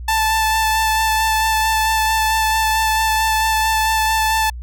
sawtooth tone with vibrato, 880 Hz, A5, in tune, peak -11 dBFS, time 0.08-4.5 s, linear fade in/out 5 ms, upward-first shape sine, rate 4.5 Hz, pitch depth 13 cents each way, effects added 60 Hz sine -27 dBFS peak until 4.62 s

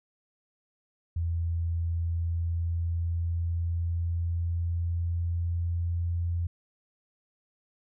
sine tone with pitch glide, 84 to 85.81 Hz, E2 to F2, +33 to -30 cents, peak -26 dBFS, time 1.16-6.47 s, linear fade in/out 5 ms, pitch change +37 cents, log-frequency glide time 1.81-6.22 s, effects none

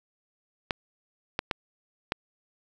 clicks, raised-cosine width 0.3 ms, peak -10 dBFS, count 4, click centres 0.708 / 1.391 / 1.512 / 2.121 s, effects 7-bit

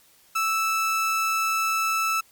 30% pulse tone, 1315 Hz, E6, 5 cents flat, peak -19 dBFS, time 0.35-2.21 s, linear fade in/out 10 ms, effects white hiss -57 dBFS RMS until 2.31 s + MP3 96 kbps

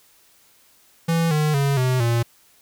square tone with pitch steps, 166 / 152.22 / 139.59 / 128 / 117.38 Hz, E3 / D#3 / C#3 / C3 / A#2, +12 / -38 / +12 / -38 / +12 cents, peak -18 dBFS, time 1.08-2.23 s, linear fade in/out 10 ms, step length 230 ms, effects white hiss -56 dBFS RMS until 2.61 s

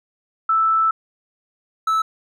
sine / triangle tone pair in turn, 1318.5 / 1309.4 Hz, E6 / E6, 0 / -12 cents, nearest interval unison, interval 12 cents, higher first, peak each -14 dBFS, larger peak neither, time 0.49-0.91 / 1.87-2.02 s, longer first, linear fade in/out 5 ms, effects none

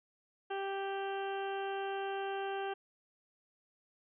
harmonic tone, 392 Hz, G4, in tune, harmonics 1 / 2 / 3 / 4 / 5 / 6 / 7 / 8, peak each -38 / -39 / -49 / -45 / -57 / -58 / -51 / -52 dBFS, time 0.5-2.74 s, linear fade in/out 10 ms, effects none

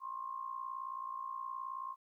sine tone with amplitude modulation, 1065 Hz, C6, 30 cents sharp, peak -36 dBFS, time 0-1.96 s, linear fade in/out 50 ms, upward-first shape sine, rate 58.9 Hz, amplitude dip 75%, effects 13-bit

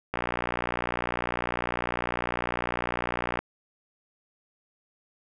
click train, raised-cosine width 0.5 ms, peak -12 dBFS, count 196, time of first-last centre 0.14-3.39 s, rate 60 Hz, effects none

